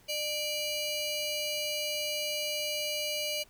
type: ring-modulated tone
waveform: 20% pulse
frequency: 1760 Hz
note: A6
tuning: in tune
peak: -23 dBFS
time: 0.08-3.44 s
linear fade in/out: 20 ms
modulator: 1160 Hz
effects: pink hiss -61 dBFS RMS until 3.49 s